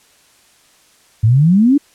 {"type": "exponential sweep", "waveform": "sine", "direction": "up", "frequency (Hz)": [103.7, 299.3], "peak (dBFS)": -7, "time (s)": [1.23, 1.78], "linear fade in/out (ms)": 10, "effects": ["white hiss -51 dBFS RMS until 1.94 s", "low-pass 10000 Hz 12 dB/octave"]}